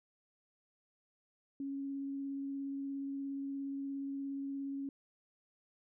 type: tone with vibrato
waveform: sine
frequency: 276.1 Hz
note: C#4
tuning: 7 cents flat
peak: -37 dBFS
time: 1.6-4.89 s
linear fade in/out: 2 ms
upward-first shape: triangle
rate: 17 Hz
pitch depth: 11 cents each way
effects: none